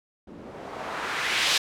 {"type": "noise with low-pass filter sweep", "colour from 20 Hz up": "blue", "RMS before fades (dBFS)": -29, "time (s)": [0.27, 1.58], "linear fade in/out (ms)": 5, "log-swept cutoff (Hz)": [260, 4000], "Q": 1.2, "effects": []}